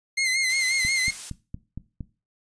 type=tone with vibrato; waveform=sawtooth; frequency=2093 Hz; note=C7; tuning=in tune; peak=-18 dBFS; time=0.17-1.11 s; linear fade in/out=10 ms; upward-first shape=sine; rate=5.6 Hz; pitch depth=55 cents each way
type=noise; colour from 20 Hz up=blue; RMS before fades=-34 dBFS; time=0.49-1.3 s; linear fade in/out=5 ms
type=click train; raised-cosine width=5 ms; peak=-21 dBFS; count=6; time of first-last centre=0.85-2.007 s; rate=4.32 Hz
effects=noise-tail reverb RT60 0.3 s tail -17 dB re dry + resampled to 22050 Hz